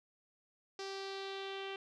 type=tone with low-pass filter sweep; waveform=sawtooth; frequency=389.8 Hz; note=G4; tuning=10 cents flat; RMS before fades=-43 dBFS; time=0.79-1.76 s; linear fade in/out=2 ms; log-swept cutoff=5200 to 3000 Hz; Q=3.3; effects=none